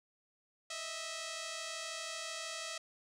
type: tone pair together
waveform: 5% pulse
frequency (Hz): 622.3 / 655.1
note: D#5 / E5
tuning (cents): 0 / -11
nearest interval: minor second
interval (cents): 89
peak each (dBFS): -34 / -30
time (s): 0.7-2.78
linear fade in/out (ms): 5
effects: low-pass 10000 Hz 12 dB/octave